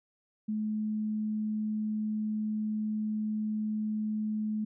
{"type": "tone", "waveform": "sine", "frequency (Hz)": 214.4, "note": "A3", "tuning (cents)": -45, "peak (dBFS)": -29, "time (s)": [0.48, 4.65], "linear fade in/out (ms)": 10, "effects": []}